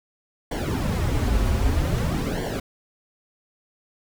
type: noise with flanger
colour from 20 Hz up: brown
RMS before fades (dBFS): -23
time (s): 0.51-2.6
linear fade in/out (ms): 5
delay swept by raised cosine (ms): 0.78 to 6.68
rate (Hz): 0.52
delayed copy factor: -0.8
effects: none